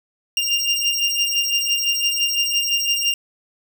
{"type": "beating tone pair", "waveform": "25% pulse", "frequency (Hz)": [2794, 2799.9], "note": ["F7", "F7"], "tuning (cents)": [0, 4], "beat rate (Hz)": 5.9, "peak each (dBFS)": -17, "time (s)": [0.37, 3.14], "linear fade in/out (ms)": 2, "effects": []}